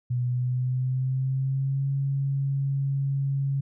sine tone with pitch glide, 123.47 to 137.79 Hz, B2 to C#3, 0 to -10 cents, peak -23 dBFS, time 0.1-3.61 s, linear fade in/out 10 ms, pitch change +190 cents, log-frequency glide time 0.25-1.89 s, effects none

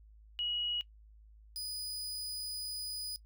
sine / sawtooth tone pair in turn, 2907 / 4968 Hz, F#7 / D#8, -31 / -3 cents, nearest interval major sixth, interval 928 cents, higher second, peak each -33 / -35 dBFS, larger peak first, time 0.39-0.81 / 1.56-3.16 s, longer second, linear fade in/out 0 ms, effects noise-tail reverb RT60 0.1 s tail -19 dB re dry + added 53 Hz sine -55 dBFS peak until 3.25 s

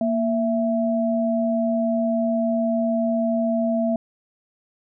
sine tone pair together, 233.1 / 663.3 Hz, A#3 / E5, 0 / +11 cents, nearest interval octave + tritone, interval 1811 cents, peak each -21 / -22 dBFS, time 0.01-3.96 s, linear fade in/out 2 ms, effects none

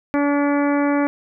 harmonic tone, 286.9 Hz, D4, 40 cents flat, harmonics 1 / 2 / 3 / 4 / 5 / 6 / 7 / 8, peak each -17 / -23 / -27 / -29 / -31 / -33 / -34 / -35 dBFS, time 0.14-1.07 s, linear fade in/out 0 ms, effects none

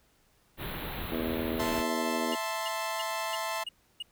pink band-stop noise, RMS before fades -37 dBFS, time 0.57-1.84 s, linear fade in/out 50 ms, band 4100 to 11000 Hz, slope 96 dB/octave
harmonic tone, 80.8 Hz, E2, 34 cents flat, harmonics 3 / 4 / 5 / 6 / 7 / 8, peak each -34 / -36 / -38 / -40 / -41 / -42 dBFS, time 1.11-2.36 s, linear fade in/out 20 ms
sawtooth chord, A minor, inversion second, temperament equal, 659.3 / 880 / 1046.5 Hz, E5 / A5 / C6, 0 / 0 / 0 cents, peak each -32 dBFS, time 1.59-3.64 s, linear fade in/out 10 ms
triangle tone bursts, 2869 Hz, F7, 46 cents sharp, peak -32 dBFS, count 6, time 2.32-4.026 s, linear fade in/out 5 ms, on 26 ms, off 310 ms
effects pink hiss -67 dBFS RMS until 4.11 s

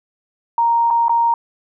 sine tone with dropouts, 932.3 Hz, A#5, in tune, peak -12 dBFS, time 0.58-1.34 s, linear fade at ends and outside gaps 2 ms, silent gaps 0.904-0.908 / 1.083-1.094 s, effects none

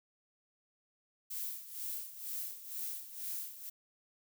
violet noise with tremolo, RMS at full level -39 dBFS, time 1.3-3.7 s, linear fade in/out 10 ms, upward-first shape sine, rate 2.1 Hz, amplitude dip 75%, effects none

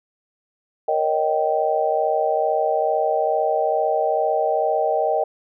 sine chord, Eb dominant seventh, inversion second, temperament just, 466.7 / 560 / 622.3 / 777.8 Hz, Bb4 / Db5 / Eb5 / G5, +2 / +18 / 0 / -14 cents, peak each -24 / -27 / -21 / -22 dBFS, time 0.88-5.24 s, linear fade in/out 5 ms, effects none

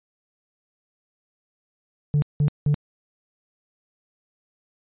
sine tone bursts, 146.7 Hz, D3, 2 cents flat, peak -14 dBFS, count 3, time 2.14-2.743 s, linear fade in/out 0 ms, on 81 ms, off 180 ms, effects tanh soft clip ceiling -15 dBFS + resampled to 8000 Hz

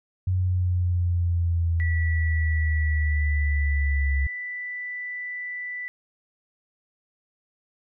sine linear sweep, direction down, 92.5 to 68.3 Hz, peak -20 dBFS, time 0.27-4.27 s, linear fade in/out 5 ms
sine tone with pitch glide, 1954 to 1980.1 Hz, B6 to B6, -19 to +4 cents, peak -30 dBFS, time 1.8-5.88 s, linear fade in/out 0 ms, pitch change +23 cents, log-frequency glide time 3-3.24 s
effects none

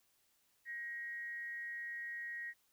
sine tone with amplitude modulation, 1888 Hz, A#6, 22 cents sharp, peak -39 dBFS, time 0.65-2.54 s, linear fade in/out 50 ms, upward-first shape sine, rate 262 Hz, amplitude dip 45%, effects white hiss -75 dBFS RMS until 2.72 s

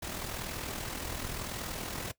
pink noise with amplitude modulation, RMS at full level -36 dBFS, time 0.02-2.12 s, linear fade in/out 10 ms, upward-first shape sine, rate 40.9 Hz, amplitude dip 50%, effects noise-tail reverb RT60 0.1 s tail -18 dB re dry

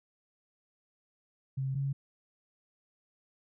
sine tone pair in turn, 133.9 / 137.9 Hz, C3 / C#3, +40 / -9 cents, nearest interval minor second, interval 51 cents, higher second, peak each -30 / -29 dBFS, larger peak second, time 1.57-1.75 / 1.75-1.93 s, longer neither, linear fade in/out 10 ms, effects none

